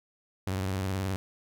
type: tone with vibrato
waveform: sawtooth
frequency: 95.2 Hz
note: F#2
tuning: 50 cents sharp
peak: -25 dBFS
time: 0.47-1.16 s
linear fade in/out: 0 ms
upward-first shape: sine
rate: 19 Hz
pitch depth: 96 cents each way
effects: none